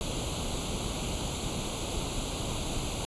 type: noise with comb filter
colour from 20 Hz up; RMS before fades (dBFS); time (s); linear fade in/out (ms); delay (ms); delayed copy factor
pink; -33; 0.01-3.05; 0; 0.28; +0.85
effects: resampled to 24000 Hz